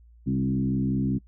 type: tone with frequency modulation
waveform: sine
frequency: 200.9 Hz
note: G3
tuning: 43 cents sharp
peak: -22 dBFS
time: 0.26-1.19 s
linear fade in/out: 20 ms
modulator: 65.2 Hz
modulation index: 1.4
effects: noise-tail reverb RT60 0.1 s tail -22 dB re dry + added 58 Hz sine -50 dBFS peak until 1.27 s